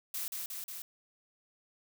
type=noise with echo; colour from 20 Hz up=blue; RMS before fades=-37 dBFS; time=0.14-0.28 s; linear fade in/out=2 ms; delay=180 ms; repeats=3; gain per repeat=-2 dB; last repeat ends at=0.82 s; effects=none